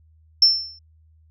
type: tone with exponential decay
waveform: sine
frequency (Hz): 5360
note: E8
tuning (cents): +28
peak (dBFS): -7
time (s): 0.42-0.79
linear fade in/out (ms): 5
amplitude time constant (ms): 80
effects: tanh soft clip ceiling -3 dBFS + added 79 Hz sine -52 dBFS peak until 1.3 s